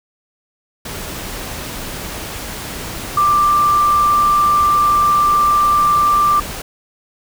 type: tone in noise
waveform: sine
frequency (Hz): 1181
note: D6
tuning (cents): +9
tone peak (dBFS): -10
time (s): 3.17-6.4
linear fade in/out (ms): 5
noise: pink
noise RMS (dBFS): -27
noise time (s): 0.85-6.62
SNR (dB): +14
effects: none